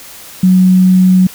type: tone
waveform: sine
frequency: 185 Hz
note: F#3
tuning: in tune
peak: -4 dBFS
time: 0.43-1.27 s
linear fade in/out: 5 ms
effects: white hiss -33 dBFS RMS until 1.34 s